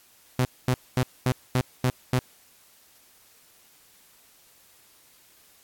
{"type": "tone bursts", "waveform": "sawtooth", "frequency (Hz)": 127.2, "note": "C3", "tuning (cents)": -48, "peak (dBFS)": -16, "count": 7, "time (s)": [0.39, 2.19], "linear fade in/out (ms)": 2, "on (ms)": 60, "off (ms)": 230, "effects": ["white hiss -57 dBFS RMS until 5.63 s", "AAC 64 kbps"]}